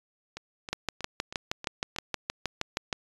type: two click trains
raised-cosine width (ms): 0.2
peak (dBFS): -21 / -11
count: 6 / 15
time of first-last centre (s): 0.37-1.962 / 0.73-2.928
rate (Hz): 3.14 / 6.37
effects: resampled to 24000 Hz